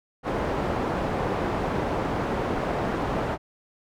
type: low-pass noise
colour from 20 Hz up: white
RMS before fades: -27 dBFS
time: 0.23-3.38 s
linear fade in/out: 50 ms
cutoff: 760 Hz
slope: 12 dB/octave
effects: none